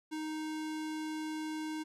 square tone, 311.1 Hz, D#4, in tune, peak -37 dBFS, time 0.11-1.84 s, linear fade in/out 20 ms, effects low-pass 10000 Hz 12 dB/octave

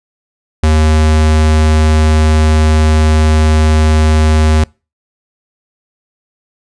square tone, 77.78 Hz, D#2, in tune, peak -7 dBFS, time 0.63-4.64 s, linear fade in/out 5 ms, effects noise-tail reverb RT60 0.3 s tail -26 dB re dry + resampled to 22050 Hz

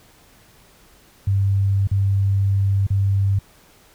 sine tone with dropouts, 98.4 Hz, G2, 7 cents sharp, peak -15 dBFS, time 1.27-3.39 s, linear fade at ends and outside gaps 5 ms, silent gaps 1.873-1.913 / 2.868-2.903 s, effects pink hiss -52 dBFS RMS until 3.94 s

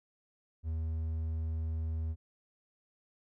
triangle tone, 80 Hz, D#2, 49 cents sharp, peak -30 dBFS, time 0.63-2.16 s, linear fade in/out 50 ms, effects none

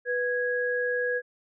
sine tone pair together, 492.4 / 1656.2 Hz, B4 / G#6, -5 / -5 cents, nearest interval octave + major sixth, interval 2100 cents, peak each -27 / -28 dBFS, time 0.05-1.22 s, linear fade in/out 50 ms, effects none

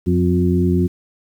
harmonic tone with a mistuned harmonic, 89.1 Hz, F2, 35 cents sharp, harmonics 1 / 2 / 3 / 4, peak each -18 / -17 / -21 / -20 dBFS, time 0.06-0.88 s, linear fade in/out 20 ms, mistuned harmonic 3, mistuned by -30 cents, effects 8-bit

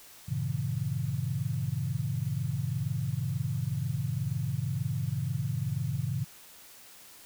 sine chord, G diminished seventh, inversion none, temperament equal, 98 / 116.54 / 138.59 / 164.81 Hz, G2 / Bb2 / Db3 / Fb3, 0 / 0 / 0 / 0 cents, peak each -37 / -33 / -32 / -37 dBFS, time 0.28-6.25 s, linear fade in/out 10 ms, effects white hiss -52 dBFS RMS until 7.25 s

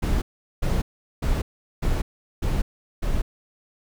brown noise bursts, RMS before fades -22 dBFS, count 6, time 0.02-3.22 s, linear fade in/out 10 ms, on 200 ms, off 400 ms, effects none

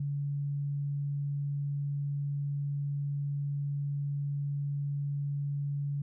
sine tone, 142.5 Hz, C#3, 48 cents sharp, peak -30 dBFS, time 0-6.02 s, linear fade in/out 5 ms, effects none

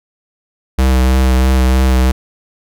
square tone with vibrato, 64.6 Hz, C2, 21 cents flat, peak -9 dBFS, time 0.78-2.12 s, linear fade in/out 10 ms, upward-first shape triangle, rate 3.1 Hz, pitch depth 24 cents each way, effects none

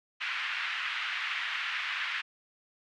white band-pass noise, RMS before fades -34 dBFS, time 0.2-2.22 s, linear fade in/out 20 ms, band 1300 to 2800 Hz, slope 24 dB/octave, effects none

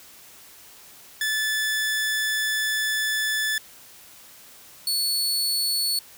sawtooth tone pair in turn, 1740 / 4420 Hz, A6 / C#8, -20 / -6 cents, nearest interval octave + major third, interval 1614 cents, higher second, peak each -19 dBFS, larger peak neither, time 1.21-3.58 / 4.87-5.99 s, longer first, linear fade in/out 2 ms, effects white hiss -48 dBFS RMS until 6.17 s

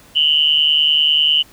sine tone with amplitude modulation, 2960 Hz, F#7, in tune, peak -7 dBFS, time 0.15-1.43 s, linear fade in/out 20 ms, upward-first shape sine, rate 150 Hz, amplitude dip 90%, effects pink hiss -46 dBFS RMS until 1.52 s

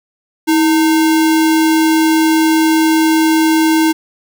sine tone with sample-and-hold, 320 Hz, D#4, 49 cents sharp, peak -8 dBFS, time 0.47-3.93 s, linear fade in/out 20 ms, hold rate 1225 Hz, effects none

